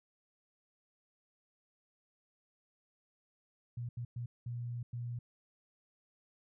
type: tone bursts at uneven times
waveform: sine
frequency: 120 Hz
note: B2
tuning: 49 cents flat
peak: -37 dBFS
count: 5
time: 3.77-3.89 / 3.97-4.05 / 4.16-4.26 / 4.46-4.83 / 4.93-5.19 s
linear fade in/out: 5 ms
effects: none